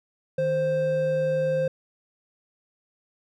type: tone pair together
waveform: triangle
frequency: 154.93 / 524 Hz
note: D#3 / C5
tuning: -7 / +2 cents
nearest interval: octave + major sixth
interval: 2109 cents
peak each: -28 / -20 dBFS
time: 0.38-1.68 s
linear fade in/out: 5 ms
effects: none